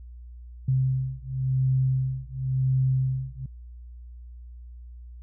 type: beating tone pair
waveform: sine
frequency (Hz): 130.6 / 131.54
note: C3 / C3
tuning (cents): -3 / +10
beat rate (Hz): 0.94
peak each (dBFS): -25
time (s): 0.68-3.46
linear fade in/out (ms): 5
effects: added 60 Hz sine -40 dBFS peak until 5.22 s